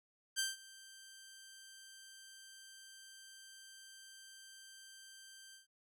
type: tone with ADSR envelope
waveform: 10% pulse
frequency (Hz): 1568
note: G6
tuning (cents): 0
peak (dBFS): -24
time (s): 0.36-5.67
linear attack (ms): 31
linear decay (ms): 170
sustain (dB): -22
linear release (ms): 130
effects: none